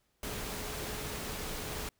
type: tone in noise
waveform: sine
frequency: 424.6 Hz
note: G#4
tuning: 38 cents sharp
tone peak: -48 dBFS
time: 0.23-1.89 s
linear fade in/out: 2 ms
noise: pink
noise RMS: -39 dBFS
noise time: 0.23-1.89 s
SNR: -12 dB
effects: pink hiss -75 dBFS RMS until 1.99 s